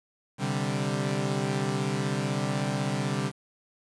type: chord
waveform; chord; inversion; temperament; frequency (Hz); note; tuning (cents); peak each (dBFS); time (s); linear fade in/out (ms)
sawtooth; C suspended second; none; equal; 130.81 / 146.83 / 196; C3 / D3 / G3; 0 / 0 / 0; -27; 0.38-3.32; 50
effects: resampled to 22050 Hz + 8-bit